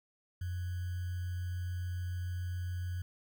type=tone with sample-and-hold; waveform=sine; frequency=89.3 Hz; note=F2; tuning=39 cents sharp; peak=-34 dBFS; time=0.41-3.02 s; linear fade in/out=5 ms; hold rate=1575 Hz; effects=none